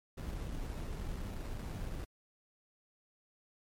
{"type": "noise with sample-and-hold", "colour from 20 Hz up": "brown", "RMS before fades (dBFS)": -40, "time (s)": [0.17, 2.05], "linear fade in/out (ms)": 10, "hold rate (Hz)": 3150, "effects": ["MP3 64 kbps"]}